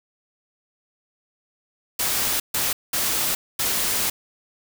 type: noise bursts at uneven times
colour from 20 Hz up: white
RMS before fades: -23 dBFS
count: 4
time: 1.99-2.4 / 2.54-2.73 / 2.93-3.35 / 3.59-4.1 s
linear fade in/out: 5 ms
effects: none